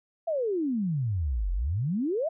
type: exponential two-way sweep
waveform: sine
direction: down then up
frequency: 689 to 42 to 689 Hz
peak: -25 dBFS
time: 0.27-2.29 s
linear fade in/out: 10 ms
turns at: 1.52 s
effects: none